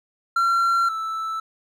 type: tone pair in turn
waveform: triangle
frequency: 1366 / 1318.4 Hz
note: F6 / E6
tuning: -39 / 0 cents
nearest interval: minor second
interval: 61 cents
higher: first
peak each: -15 / -23 dBFS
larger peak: first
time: 0.36-0.89 / 0.89-1.4 s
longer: first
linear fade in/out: 5 ms
effects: none